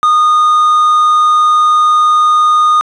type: tone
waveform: triangle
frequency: 1229 Hz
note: D#6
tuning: 22 cents flat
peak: -4 dBFS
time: 0.03-2.81 s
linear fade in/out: 0 ms
effects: resampled to 22050 Hz + 7-bit